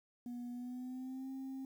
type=tone with pitch glide; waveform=sine; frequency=242.4 to 265.9 Hz; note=B3 to C4; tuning=-32 to +28 cents; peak=-39 dBFS; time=0.26-1.65 s; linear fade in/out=2 ms; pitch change=+160 cents; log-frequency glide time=0.5-1.3 s; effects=tanh soft clip ceiling -40 dBFS + 11-bit